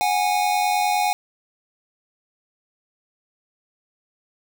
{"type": "tone pair together", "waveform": "square", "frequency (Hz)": [733, 822.8], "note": ["F#5", "G#5"], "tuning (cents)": [-16, -16], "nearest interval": "major second", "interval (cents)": 200, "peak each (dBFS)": [-23, -21], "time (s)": [0.01, 1.13], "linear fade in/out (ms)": 0, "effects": []}